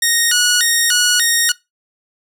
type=tone with vibrato; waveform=10% pulse; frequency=1648 Hz; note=G#6; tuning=14 cents flat; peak=-3 dBFS; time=0.02-1.52 s; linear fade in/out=5 ms; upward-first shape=square; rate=1.7 Hz; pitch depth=210 cents each way; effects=noise-tail reverb RT60 0.2 s tail -21 dB re dry